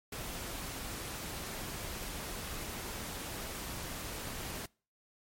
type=noise; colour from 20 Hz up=pink; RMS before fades=-41 dBFS; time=0.12-4.66 s; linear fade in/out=5 ms; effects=noise-tail reverb RT60 0.4 s tail -26 dB re dry + MP3 64 kbps